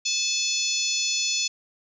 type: harmonic tone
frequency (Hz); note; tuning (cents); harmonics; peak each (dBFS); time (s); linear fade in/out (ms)
865; A5; -30; 3 / 4 / 5 / 6 / 7 / 8; -30 / -30 / -30 / -30 / -30 / -30; 0.05-1.48; 10
effects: none